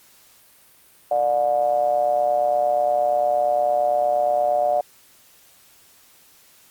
triangle ring-modulated tone, 64.3 Hz, C2, 30 cents flat, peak -12 dBFS, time 1.11-4.81 s, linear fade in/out 5 ms, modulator 657 Hz, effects white hiss -53 dBFS RMS until 6.7 s + Opus 48 kbps

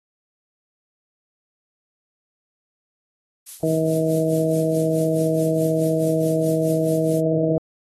violet noise with tremolo, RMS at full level -32 dBFS, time 3.46-7.21 s, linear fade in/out 10 ms, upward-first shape sine, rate 4.7 Hz, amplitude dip 75%
harmonic tone, 159.8 Hz, D#3, 47 cents sharp, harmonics 1 / 2 / 3 / 4, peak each -23 / -23 / -23 / -23 dBFS, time 3.63-7.58 s, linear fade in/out 2 ms
effects AAC 32 kbps

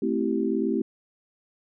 sine chord, A minor seventh, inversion none, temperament equal with one note detuned, 220 / 261.6 / 329.6 / 387.9 Hz, A3 / C4 / E4 / G4, 0 / 0 / 0 / -18 cents, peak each -28 dBFS, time 0.02-0.82 s, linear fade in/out 5 ms, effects none

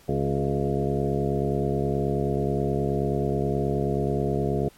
harmonic tone with a mistuned harmonic, 69.4 Hz, C#2, 3 cents sharp, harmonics 1 / 2 / 3 / 4 / 5 / 6 / 7 / 9 / 10, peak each -33 / -27 / -30 / -33 / -32 / -28 / -34 / -35 / -34 dBFS, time 0.08-4.69 s, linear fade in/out 10 ms, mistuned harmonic 5, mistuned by +37 cents, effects pink hiss -55 dBFS RMS until 4.77 s + MP3 64 kbps

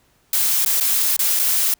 blue noise with dropouts, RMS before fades -18 dBFS, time 0.33-1.74 s, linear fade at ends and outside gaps 2 ms, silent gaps 0.649-0.66 / 0.801-0.808 / 1.165-1.191 / 1.392-1.396 s, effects pink hiss -60 dBFS RMS until 1.79 s

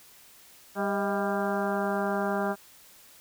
harmonic tone with a mistuned harmonic, 198.8 Hz, G3, 25 cents sharp, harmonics 1 / 2 / 3 / 4 / 5 / 6 / 7 / 8, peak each -31 / -32 / -32 / -33 / -38 / -38 / -37 / -39 dBFS, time 0.75-2.56 s, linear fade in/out 50 ms, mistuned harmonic 3, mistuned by +76 cents, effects white hiss -54 dBFS RMS until 3.2 s

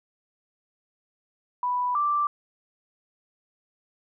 sine tone pair in turn, 987.8 / 1174.7 Hz, B5 / D6, 0 / 0 cents, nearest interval minor third, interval 300 cents, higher second, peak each -23 / -21 dBFS, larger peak second, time 1.63-1.95 / 1.95-2.27 s, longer neither, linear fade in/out 2 ms, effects none

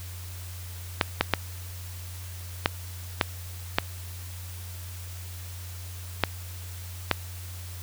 clicks, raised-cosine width 0.3 ms, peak -3 dBFS, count 8, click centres 1.012 / 1.21 / 1.337 / 2.659 / 3.212 / 3.785 / 6.237 / 7.113 s, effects added 90 Hz sine -37 dBFS peak until 7.82 s + white hiss -45 dBFS RMS until 7.82 s

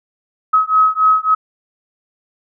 sine beating tone pair, 1275 / 1278.6 Hz, D#6 / D#6, +42 / +47 cents, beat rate 3.6 Hz, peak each -13 dBFS, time 0.53-1.35 s, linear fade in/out 10 ms, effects none

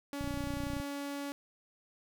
sawtooth tone, 283.1 Hz, C#4, 37 cents sharp, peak -33 dBFS, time 0.13-1.32 s, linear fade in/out 0 ms
click train, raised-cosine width 5 ms, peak -27 dBFS, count 19, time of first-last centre 0.21-0.8 s, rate 30.5 Hz
effects none

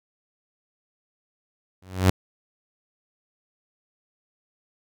sawtooth tone with exponential growth, 93.1 Hz, F#2, 11 cents sharp, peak -8 dBFS, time 1.82-2.1 s, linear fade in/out 5 ms, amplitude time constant 59 ms, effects none

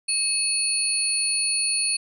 sine tone cluster, 2575 / 4374 / 9650 Hz, E7 / C#8 / D9, -41 / -24 / +46 cents, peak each -29 / -26 / -23 dBFS, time 0.08-1.97 s, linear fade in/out 10 ms, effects none

